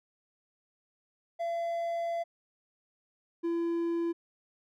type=tone pair in turn; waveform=triangle; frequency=678 / 337.5 Hz; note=E5 / E4; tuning=+49 / +41 cents; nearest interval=octave; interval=1208 cents; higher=first; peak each=-28 / -26 dBFS; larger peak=second; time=1.39-2.24 / 3.43-4.13 s; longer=first; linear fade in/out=20 ms; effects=none